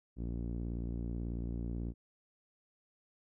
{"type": "tone with low-pass filter", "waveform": "sawtooth", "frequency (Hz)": 58.27, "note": "A#1", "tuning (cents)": 0, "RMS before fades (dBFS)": -38, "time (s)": [0.16, 1.94], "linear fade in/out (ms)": 50, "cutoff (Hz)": 290, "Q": 1.6, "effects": []}